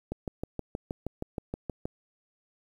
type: click train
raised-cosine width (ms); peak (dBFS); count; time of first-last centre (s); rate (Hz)
2; -19; 12; 0.12-1.855; 6.34
effects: 9-bit